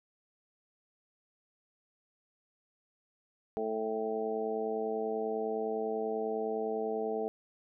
harmonic tone with a mistuned harmonic, 110 Hz, A2, in tune, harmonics 2 / 3 / 4 / 5 / 6 / 7, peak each -41 / -44 / -33 / -46 / -39 / -40 dBFS, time 3.57-7.28 s, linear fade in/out 0 ms, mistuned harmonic 7, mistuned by +20 cents, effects none

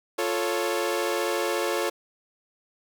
sawtooth chord, F augmented, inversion none, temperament equal, 349.2 / 440 / 554.4 Hz, F4 / A4 / C#5, 0 / 0 / 0 cents, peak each -25 dBFS, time 0.18-1.9 s, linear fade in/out 10 ms, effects none

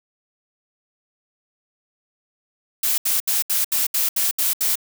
blue noise bursts, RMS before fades -20 dBFS, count 9, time 2.83-4.756 s, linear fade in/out 5 ms, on 150 ms, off 72 ms, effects none

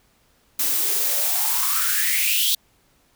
blue noise with high-pass filter sweep, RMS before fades -21 dBFS, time 0.59-2.55 s, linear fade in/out 5 ms, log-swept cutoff 260 to 3600 Hz, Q 6.6, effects pink hiss -61 dBFS RMS until 3.15 s

